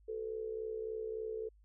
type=tone with amplitude modulation; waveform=sine; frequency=440 Hz; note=A4; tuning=in tune; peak=-34 dBFS; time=0.08-1.49 s; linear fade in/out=10 ms; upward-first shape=sine; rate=63.5 Hz; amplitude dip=70%; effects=added 51 Hz sine -61 dBFS peak until 1.64 s